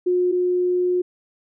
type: tone pair in turn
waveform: sine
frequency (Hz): 359.9 / 359.9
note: F#4 / F#4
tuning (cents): -48 / -48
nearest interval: unison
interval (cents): 0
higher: neither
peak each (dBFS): -16 / -17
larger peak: first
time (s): 0.06-0.32 / 0.32-1.02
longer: second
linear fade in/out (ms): 10
effects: none